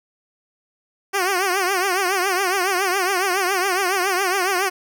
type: tone with vibrato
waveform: 10% pulse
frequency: 376.5 Hz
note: F#4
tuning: 30 cents sharp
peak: -10 dBFS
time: 1.13-4.7 s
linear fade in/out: 20 ms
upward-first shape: triangle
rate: 7.2 Hz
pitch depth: 140 cents each way
effects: none